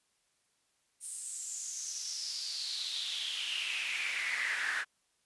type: noise with high-pass filter sweep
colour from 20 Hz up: brown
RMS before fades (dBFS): -37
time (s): 1-4.85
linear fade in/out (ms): 50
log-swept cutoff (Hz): 9100 to 1600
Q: 6.2
effects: white hiss -75 dBFS RMS until 5.25 s + resampled to 24000 Hz